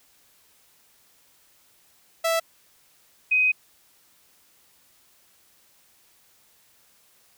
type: tone pair in turn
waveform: sawtooth / sine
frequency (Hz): 659.3 / 2512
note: E5 / D#7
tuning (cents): 0 / +16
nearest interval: octave + major seventh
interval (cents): 2316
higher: second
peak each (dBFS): -17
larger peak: neither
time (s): 2.24-2.4 / 3.31-3.52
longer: second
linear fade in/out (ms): 10
effects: white hiss -60 dBFS RMS until 7.37 s